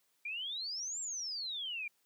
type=exponential two-way sweep; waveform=sine; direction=up then down; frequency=2335 to 7600 to 2335 Hz; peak=-37 dBFS; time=0.25-1.88 s; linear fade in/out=5 ms; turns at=1 s; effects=white hiss -75 dBFS RMS until 2.05 s + high-pass 150 Hz 12 dB/octave